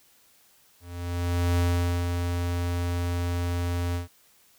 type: tone with ADSR envelope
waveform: square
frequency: 87.31 Hz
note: F2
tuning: in tune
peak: -21 dBFS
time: 0.8-4.08 s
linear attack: 780 ms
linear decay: 470 ms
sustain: -5 dB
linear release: 130 ms
effects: white hiss -60 dBFS RMS until 4.58 s